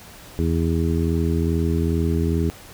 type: harmonic tone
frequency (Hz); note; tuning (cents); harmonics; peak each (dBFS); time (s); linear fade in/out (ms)
82.41; E2; 0; 1 / 2 / 3 / 4 / 5; -21 / -24 / -26 / -27 / -28; 0.39-2.5; 0
effects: pink hiss -43 dBFS RMS until 2.73 s